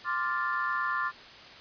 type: chord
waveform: sine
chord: D minor seventh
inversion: third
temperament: equal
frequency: 1046.5 / 1174.7 / 1396.9 / 1760 Hz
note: C6 / D6 / F6 / A6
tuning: 0 / 0 / 0 / 0 cents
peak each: -33 dBFS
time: 0.04-1.12 s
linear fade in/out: 50 ms
effects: white hiss -48 dBFS RMS until 1.6 s + resampled to 11025 Hz